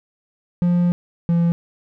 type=tone pair in turn; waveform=triangle; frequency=175.5 / 170.01 Hz; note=F3 / F3; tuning=+9 / -46 cents; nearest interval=minor second; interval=55 cents; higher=first; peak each=-12 dBFS; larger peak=neither; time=0.62-0.92 / 1.29-1.52 s; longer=first; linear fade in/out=0 ms; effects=none